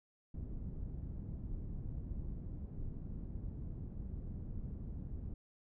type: low-pass noise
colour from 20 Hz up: pink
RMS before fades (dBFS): -43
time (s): 0.34-5.34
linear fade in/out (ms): 5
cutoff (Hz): 170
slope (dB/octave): 12
effects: none